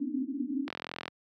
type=band-pass noise; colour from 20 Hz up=white; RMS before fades=-33 dBFS; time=0-0.69 s; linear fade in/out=2 ms; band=250 to 290 Hz; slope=96 dB/octave
type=click train; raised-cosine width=0.3 ms; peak=-20 dBFS; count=18; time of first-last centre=0.68-1.08 s; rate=42.5 Hz
effects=high-pass 150 Hz 12 dB/octave